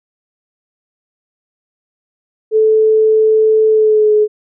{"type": "tone with pitch glide", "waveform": "sine", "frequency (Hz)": [436.5, 424.3], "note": ["A4", "G#4"], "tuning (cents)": [-14, 37], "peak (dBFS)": -7, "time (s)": [2.51, 4.28], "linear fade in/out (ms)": 50, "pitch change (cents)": -49, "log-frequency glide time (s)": [3.69, 4.13], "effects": []}